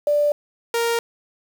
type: tone pair in turn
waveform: sine / sawtooth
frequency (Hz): 587.3 / 466.1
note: D5 / A#4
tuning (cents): 0 / 0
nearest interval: major third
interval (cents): 400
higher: first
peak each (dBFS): -15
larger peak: neither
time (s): 0.07-0.32 / 0.74-0.99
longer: neither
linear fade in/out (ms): 2
effects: 7-bit